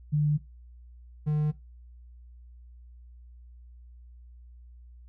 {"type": "tone pair in turn", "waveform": ["sine", "triangle"], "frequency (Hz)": [148.9, 150.98], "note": ["D3", "D3"], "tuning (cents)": [24, 48], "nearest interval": "unison", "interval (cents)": 24, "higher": "second", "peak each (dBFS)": -21, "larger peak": "neither", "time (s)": [[0.12, 0.38], [1.26, 1.52]], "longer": "neither", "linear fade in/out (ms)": 20, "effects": ["noise-tail reverb RT60 0.2 s tail -18 dB re dry", "added 60 Hz sine -47 dBFS peak until 5.08 s"]}